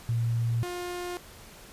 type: tone pair in turn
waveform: sine / sawtooth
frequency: 116.54 / 355 Hz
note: A#2 / F4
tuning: 0 / +28 cents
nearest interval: octave + perfect fifth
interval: 1928 cents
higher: second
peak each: -24 / -29 dBFS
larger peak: first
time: 0.09-0.63 / 0.63-1.17 s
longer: neither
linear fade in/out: 0 ms
effects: pink hiss -49 dBFS RMS until 1.72 s + resampled to 32000 Hz